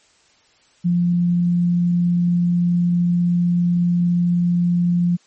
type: tone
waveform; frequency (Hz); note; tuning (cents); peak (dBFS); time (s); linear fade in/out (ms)
sine; 174.61; F3; 0; -14; 0.84-5.17; 20
effects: white hiss -56 dBFS RMS until 5.26 s + MP3 32 kbps